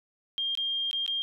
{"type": "tone with dropouts", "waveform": "sine", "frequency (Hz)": 3208, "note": "G7", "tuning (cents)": 39, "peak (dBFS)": -27, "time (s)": [0.38, 1.22], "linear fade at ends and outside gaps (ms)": 0, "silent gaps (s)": [[0.552, 0.574], [0.912, 0.93], [1.063, 1.078]], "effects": []}